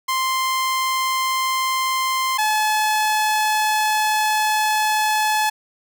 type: tone pair in turn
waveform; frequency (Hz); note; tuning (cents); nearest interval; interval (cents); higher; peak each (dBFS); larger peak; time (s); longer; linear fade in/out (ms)
sawtooth; 1046.5 / 857.7; C6 / A5; 0 / -44; minor third; 344; first; -15 / -13; second; 0.08-2.38 / 2.38-5.5; second; 10
effects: none